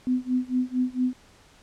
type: tone with tremolo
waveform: sine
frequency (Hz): 252.7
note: B3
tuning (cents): +40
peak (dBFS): -19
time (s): 0.07-1.13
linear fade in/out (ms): 0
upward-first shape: sine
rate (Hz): 4.4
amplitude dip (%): 95
effects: pink hiss -55 dBFS RMS until 1.62 s + low-pass 8000 Hz 12 dB/octave